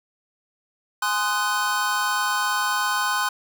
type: chord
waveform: square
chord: Ab dominant seventh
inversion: none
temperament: just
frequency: 830.6 / 1038.3 / 1245.9 / 1495.1 Hz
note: Ab5 / C6 / Eb6 / Gb6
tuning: 0 / -14 / +2 / +18 cents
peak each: -30 / -26 / -30 / -26 dBFS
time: 1.02-3.29 s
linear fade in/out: 5 ms
effects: none